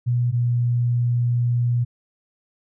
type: tone pair in turn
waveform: sine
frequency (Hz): 121.6 / 120.69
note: B2 / B2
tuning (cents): -26 / -39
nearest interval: unison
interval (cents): 13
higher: first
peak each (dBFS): -17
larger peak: neither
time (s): 0.06-0.32 / 0.32-1.85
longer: second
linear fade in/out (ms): 20
effects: none